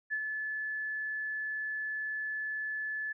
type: tone with ADSR envelope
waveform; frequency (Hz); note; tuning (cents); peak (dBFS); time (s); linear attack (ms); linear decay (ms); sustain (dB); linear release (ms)
sine; 1729; A6; -31; -29; 0.1-3.13; 30; 63; -4; 13
effects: none